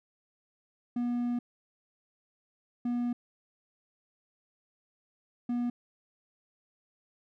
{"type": "tone bursts at uneven times", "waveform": "triangle", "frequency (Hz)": 241.7, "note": "B3", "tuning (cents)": -37, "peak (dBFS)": -26, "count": 3, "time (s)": [[0.96, 1.39], [2.85, 3.13], [5.49, 5.7]], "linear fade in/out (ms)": 5, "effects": []}